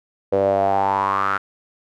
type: tone with band-pass filter sweep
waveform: sawtooth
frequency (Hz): 98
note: G2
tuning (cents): 0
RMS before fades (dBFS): -19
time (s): 0.32-1.38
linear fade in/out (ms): 10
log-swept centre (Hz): 510 to 1400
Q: 7.2
effects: none